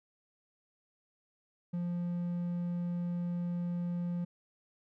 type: tone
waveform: triangle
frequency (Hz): 174.61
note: F3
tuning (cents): 0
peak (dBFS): -30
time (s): 1.73-4.25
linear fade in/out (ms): 10
effects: none